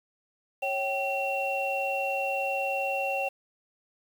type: tone cluster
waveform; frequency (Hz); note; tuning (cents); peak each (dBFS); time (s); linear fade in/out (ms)
sine; 551 / 772 / 2730; C#5 / G5 / F7; -11 / -27 / -40; -31; 0.62-3.29; 10
effects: 8-bit